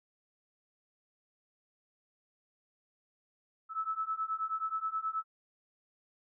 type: beating tone pair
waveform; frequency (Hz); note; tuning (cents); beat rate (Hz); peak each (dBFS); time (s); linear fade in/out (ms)
sine; 1301 / 1310.4; E6 / E6; -23 / -11; 9.4; -36 / -35; 3.69-5.24; 50
effects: none